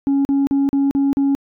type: tone bursts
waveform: sine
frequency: 277.2 Hz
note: C#4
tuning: in tune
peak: -11 dBFS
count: 6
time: 0.07-1.35 s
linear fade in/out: 0 ms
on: 180 ms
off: 40 ms
effects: tanh soft clip ceiling -12 dBFS